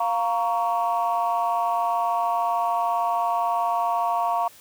sine chord, Bb minor, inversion second, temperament just, 699.2 / 932.3 / 1118.8 Hz, F5 / Bb5 / Db6, +2 / 0 / +16 cents, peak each -23 / -24 / -26 dBFS, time 0-4.48 s, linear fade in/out 5 ms, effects tanh soft clip ceiling -14 dBFS + white hiss -50 dBFS RMS until 4.6 s

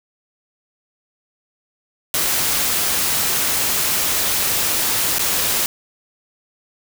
white noise with dropouts, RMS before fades -19 dBFS, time 2.14-5.66 s, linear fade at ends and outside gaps 1 ms, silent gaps 5.185-5.193 s, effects none

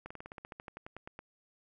slowing click train, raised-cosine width 0.5 ms, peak -29 dBFS, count 16, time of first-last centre 0.06-1.191 s, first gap 45 ms, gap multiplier 1.07, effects none

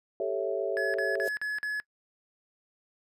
sine chord, A dominant seventh, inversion third, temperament equal, 392 / 440 / 554.4 / 659.3 Hz, G4 / A4 / C#5 / E5, 0 / 0 / 0 / 0 cents, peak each -33 dBFS, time 0.2-1.28 s, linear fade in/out 2 ms
triangle tone bursts, 1700 Hz, G#6, 40 cents sharp, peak -27 dBFS, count 5, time 0.77-1.8 s, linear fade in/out 0 ms, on 170 ms, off 45 ms
blue noise with exponential growth, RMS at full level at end -38 dBFS, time 1.16-1.29 s, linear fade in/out 5 ms, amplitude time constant 27 ms
effects noise-tail reverb RT60 0.1 s tail -23 dB re dry + resampled to 32000 Hz

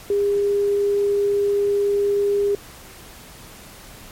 sine tone, 404.9 Hz, G#4, 44 cents flat, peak -16 dBFS, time 0.1-2.55 s, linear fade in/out 2 ms, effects pink hiss -42 dBFS RMS until 4.11 s + MP3 64 kbps

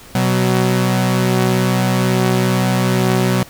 sawtooth tone pair together, 125.2 / 187.21 Hz, B2 / F#3, +24 / +21 cents, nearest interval perfect fifth, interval 697 cents, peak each -12 dBFS, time 0.15-3.43 s, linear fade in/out 2 ms, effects pink hiss -40 dBFS RMS until 3.49 s

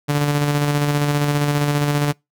sawtooth tone with tremolo, 145.7 Hz, D3, 13 cents flat, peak -11 dBFS, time 0.08-2.13 s, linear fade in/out 20 ms, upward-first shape square, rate 15 Hz, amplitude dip 30%, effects noise-tail reverb RT60 0.2 s tail -26 dB re dry

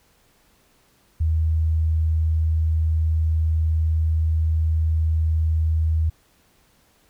sine tone, 79.7 Hz, D#2, 42 cents sharp, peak -17 dBFS, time 1.2-6.1 s, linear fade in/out 10 ms, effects pink hiss -60 dBFS RMS until 7.09 s

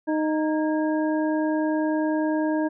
harmonic tone with a mistuned harmonic, 310 Hz, D#4, 6 cents flat, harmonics 1 / 2 / 3 / 5, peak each -22 / -28 / -32 / -36 dBFS, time 0.07-2.69 s, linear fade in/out 20 ms, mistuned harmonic 5, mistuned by +89 cents, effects none

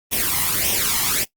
white noise with flanger, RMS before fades -20 dBFS, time 0.11-1.25 s, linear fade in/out 20 ms, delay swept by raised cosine 0.33 to 0.99 ms, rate 1.7 Hz, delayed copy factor +0.7, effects noise-tail reverb RT60 0.1 s tail -19 dB re dry + Opus 32 kbps

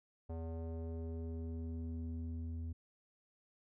square tone with low-pass filter sweep, 82 Hz, E2, 9 cents flat, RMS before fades -42 dBFS, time 0.29-2.73 s, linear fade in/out 10 ms, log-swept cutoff 660 to 180 Hz, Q 1.8, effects none

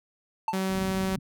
triangle tone with exponential decay, 885 Hz, A5, 10 cents sharp, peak -19 dBFS, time 0.48-0.62 s, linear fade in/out 2 ms, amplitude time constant 29 ms
sawtooth tone, 190 Hz, F#3, 46 cents sharp, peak -22 dBFS, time 0.53-1.16 s, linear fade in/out 5 ms
white low-pass noise, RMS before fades -38 dBFS, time 0.69-1.19 s, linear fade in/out 5 ms, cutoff 260 Hz, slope 96 dB/octave
effects none

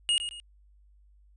square tone with echo, 2865 Hz, F7, 44 cents sharp, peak -23 dBFS, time 0.09-0.18 s, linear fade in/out 0 ms, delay 110 ms, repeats 2, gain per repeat -9 dB, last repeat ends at 0.4 s, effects added 50 Hz sine -56 dBFS peak until 1.36 s + resampled to 24000 Hz

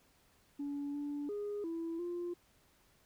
sine tone with pitch steps, 285.3 / 289.5 / 412 / 331.3 / 349.2 Hz, C#4 / D4 / G#4 / E4 / F4, +50 / -25 / -14 / +9 / 0 cents, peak -35 dBFS, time 0.59-2.34 s, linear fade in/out 10 ms, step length 350 ms, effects tanh soft clip ceiling -34 dBFS + pink hiss -69 dBFS RMS until 3.05 s

